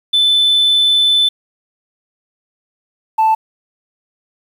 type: tone pair in turn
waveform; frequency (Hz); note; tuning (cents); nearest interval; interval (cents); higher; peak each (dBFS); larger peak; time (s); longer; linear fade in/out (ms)
sine; 3515 / 880.9; A7 / A5; -2 / +2; 2 octaves; 2396; first; -7; neither; 0.13-1.29 / 3.18-3.35; first; 10
effects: tanh soft clip ceiling -7 dBFS + 7-bit